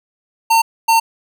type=tone bursts at uneven times; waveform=square; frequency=908 Hz; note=A#5; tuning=46 cents flat; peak=-10 dBFS; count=2; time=0.5-0.62 / 0.88-1 s; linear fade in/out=10 ms; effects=none